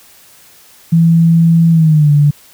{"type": "tone with pitch glide", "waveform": "sine", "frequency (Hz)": [166, 146.19], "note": ["E3", "D3"], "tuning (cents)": [12, -8], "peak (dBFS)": -5, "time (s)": [0.92, 2.31], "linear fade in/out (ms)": 10, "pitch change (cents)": -220, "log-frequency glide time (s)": [1.71, 2.11], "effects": ["white hiss -43 dBFS RMS until 2.53 s"]}